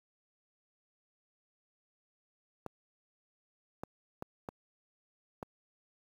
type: clicks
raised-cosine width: 1 ms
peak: -25 dBFS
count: 5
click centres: 2.663 / 3.835 / 4.224 / 4.488 / 5.428 s
effects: high-pass 80 Hz 12 dB/octave + 9-bit